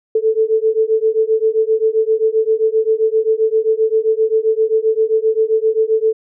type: beating tone pair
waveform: sine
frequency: 437.2 / 444.8 Hz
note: A4 / A4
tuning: -11 / +19 cents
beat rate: 7.6 Hz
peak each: -15 dBFS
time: 0.15-6.13 s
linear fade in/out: 5 ms
effects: none